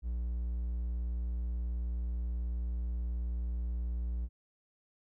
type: tone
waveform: triangle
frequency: 59.3 Hz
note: A#1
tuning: 30 cents sharp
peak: -30 dBFS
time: 0.02-4.29 s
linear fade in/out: 50 ms
effects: none